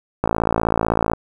click train, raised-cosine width 1 ms, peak -3 dBFS, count 51, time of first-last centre 0.24-1.134 s, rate 55.9 Hz, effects 7-bit

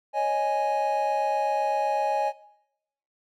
triangle chord, C# suspended second, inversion none, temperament equal, 554.4 / 622.3 / 830.6 Hz, C#5 / D#5 / G#5, 0 / 0 / 0 cents, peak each -28 / -27 / -22 dBFS, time 0.13-2.33 s, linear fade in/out 50 ms, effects noise-tail reverb RT60 0.8 s tail -19 dB re dry

